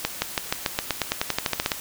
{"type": "accelerating click train", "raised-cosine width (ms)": 0.2, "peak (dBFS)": -4, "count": 17, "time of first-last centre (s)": [0.05, 1.718], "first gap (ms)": 170, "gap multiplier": 0.93, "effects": ["white hiss -36 dBFS RMS until 1.8 s"]}